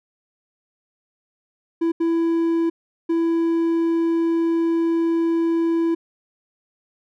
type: tone bursts at uneven times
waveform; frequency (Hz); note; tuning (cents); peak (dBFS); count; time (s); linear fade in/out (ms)
triangle; 332.3; E4; +14; -15; 3; 1.81-1.92 / 2-2.7 / 3.09-5.95; 10
effects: none